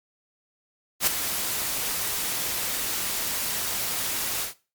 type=noise with ADSR envelope; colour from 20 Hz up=white; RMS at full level=-19 dBFS; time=1-4.54 s; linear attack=71 ms; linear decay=8 ms; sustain=-9 dB; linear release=120 ms; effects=noise-tail reverb RT60 0.3 s tail -17 dB re dry + MP3 96 kbps